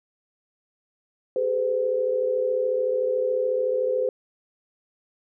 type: tone cluster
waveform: sine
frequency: 397.4 / 431.2 / 510 Hz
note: G4 / A4 / C5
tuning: +24 / -35 / -44 cents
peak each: -30 / -29 / -22 dBFS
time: 1.36-4.09 s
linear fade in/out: 2 ms
effects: none